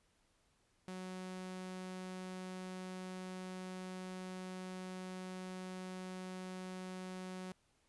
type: tone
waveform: sawtooth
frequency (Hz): 185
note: F#3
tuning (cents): 0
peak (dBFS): -40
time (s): 0.88-7.52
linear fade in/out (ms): 0
effects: pink hiss -75 dBFS RMS until 7.88 s + resampled to 24000 Hz